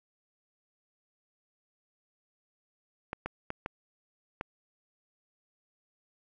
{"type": "clicks", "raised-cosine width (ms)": 0.5, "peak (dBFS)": -19, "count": 5, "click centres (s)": [3.131, 3.26, 3.504, 3.661, 4.411], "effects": []}